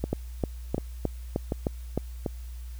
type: two click trains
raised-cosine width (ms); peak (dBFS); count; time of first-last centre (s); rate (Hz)
2; -14 / -12; 4 / 7; 0.04-2.262 / 0.13-1.976; 1.35 / 3.25
effects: added 60 Hz sine -36 dBFS peak until 2.79 s + white hiss -56 dBFS RMS until 2.79 s

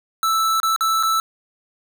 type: tone with dropouts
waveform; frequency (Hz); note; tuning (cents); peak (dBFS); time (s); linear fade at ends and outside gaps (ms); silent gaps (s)
square; 1318.5; E6; 0; -17; 0.23-1.2; 1; 0.601-0.631 / 0.762-0.808 / 1.028-1.033
effects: none

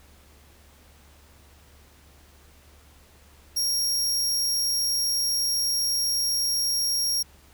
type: tone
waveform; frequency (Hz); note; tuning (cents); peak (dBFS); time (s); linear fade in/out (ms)
sawtooth; 5588; F8; 0; -20; 3.56-7.23; 10
effects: added 72 Hz sine -54 dBFS peak until 7.53 s + pink hiss -56 dBFS RMS until 7.53 s

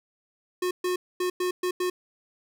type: tone bursts at uneven times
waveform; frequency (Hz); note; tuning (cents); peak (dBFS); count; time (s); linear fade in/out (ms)
square; 362.3; F#4; -36; -25; 6; 0.62-0.71 / 0.84-0.96 / 1.2-1.3 / 1.4-1.51 / 1.63-1.71 / 1.8-1.9; 5
effects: none

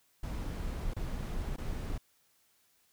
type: noise with dropouts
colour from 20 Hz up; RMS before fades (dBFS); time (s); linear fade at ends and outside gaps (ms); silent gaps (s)
brown; -36; 0.23-1.98; 5; 0.937-0.964 / 1.563-1.581
effects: white hiss -70 dBFS RMS until 2.92 s

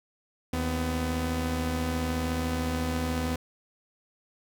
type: tone pair together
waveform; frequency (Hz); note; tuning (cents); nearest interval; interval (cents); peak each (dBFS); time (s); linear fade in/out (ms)
sawtooth; 79.11 / 251.3; D#2 / B3; +29 / +30; octave + minor sixth; 2001; -26; 0.53-3.36; 5
effects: none

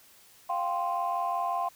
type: chord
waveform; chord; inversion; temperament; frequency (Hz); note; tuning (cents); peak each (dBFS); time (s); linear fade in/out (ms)
sine; F suspended second; none; equal; 698.5 / 784 / 1046.5; F5 / G5 / C6; 0 / 0 / 0; -30 / -32 / -30; 0.49-1.69; 10
effects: tanh soft clip ceiling -20 dBFS + white hiss -57 dBFS RMS until 1.75 s

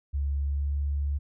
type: tone with pitch glide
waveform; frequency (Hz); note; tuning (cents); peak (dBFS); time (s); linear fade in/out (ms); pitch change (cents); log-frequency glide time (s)
sine; 70.4 to 71.38; C#2 to D2; +27 to -49; -25; 0.13-1.19; 20; +24; 0.42-0.73
effects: none

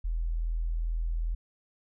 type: tone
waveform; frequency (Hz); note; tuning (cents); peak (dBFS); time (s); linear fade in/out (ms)
sine; 41.2; E1; 0; -27; 0.04-1.35; 10
effects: none

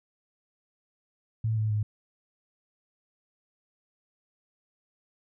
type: tone with pitch steps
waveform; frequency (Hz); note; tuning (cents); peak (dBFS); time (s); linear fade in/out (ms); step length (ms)
sine; 111.1 / 108.44 / 105.84; A2 / A2 / G#2; +17 / -25 / +33; -24; 1.44-1.83; 5; 130
effects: none

